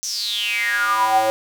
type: tone with high-pass filter sweep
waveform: square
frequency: 110 Hz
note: A2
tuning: in tune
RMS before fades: -20 dBFS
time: 0.03-1.3 s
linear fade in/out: 0 ms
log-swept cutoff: 6200 to 590 Hz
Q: 9.8
effects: none